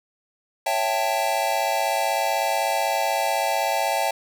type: chord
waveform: square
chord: A dominant seventh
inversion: first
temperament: equal with one note detuned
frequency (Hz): 554.4 / 663.5 / 784 / 880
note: C#5 / E5 / G5 / A5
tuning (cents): 0 / +11 / 0 / 0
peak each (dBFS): -30 / -27 / -26 / -27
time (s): 0.66-4.11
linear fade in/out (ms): 5
effects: none